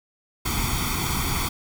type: noise with comb filter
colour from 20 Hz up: pink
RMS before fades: -25 dBFS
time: 0.45-1.49 s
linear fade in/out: 10 ms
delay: 0.88 ms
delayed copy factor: +0.85
effects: none